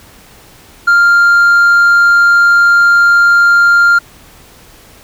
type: tone with hard clipping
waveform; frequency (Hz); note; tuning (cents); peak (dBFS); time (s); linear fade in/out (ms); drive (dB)
sine; 1396.9; F6; 0; -5; 0.87-3.99; 10; 2
effects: pink hiss -40 dBFS RMS until 5.03 s